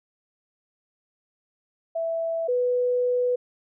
sine tone pair in turn, 660 / 494.4 Hz, E5 / B4, +2 / +2 cents, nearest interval perfect fourth, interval 500 cents, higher first, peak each -24 / -20 dBFS, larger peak second, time 1.95-2.48 / 2.48-3.36 s, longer second, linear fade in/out 10 ms, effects none

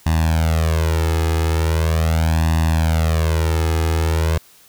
sawtooth tone with flanger, 80.6 Hz, E2, 38 cents flat, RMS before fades -17 dBFS, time 0.06-4.38 s, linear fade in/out 5 ms, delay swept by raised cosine 1.1 to 2.4 ms, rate 0.4 Hz, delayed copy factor +1, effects white hiss -49 dBFS RMS until 4.68 s

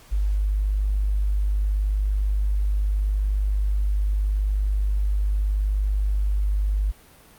sine tone, 50.4 Hz, G1, 49 cents sharp, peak -19 dBFS, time 0.11-6.92 s, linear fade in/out 20 ms, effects pink hiss -51 dBFS RMS until 7.38 s + Opus 48 kbps

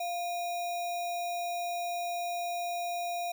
sine tone with sample-and-hold, 697 Hz, F5, 4 cents flat, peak -31 dBFS, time 0-3.32 s, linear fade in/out 5 ms, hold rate 3150 Hz, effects none

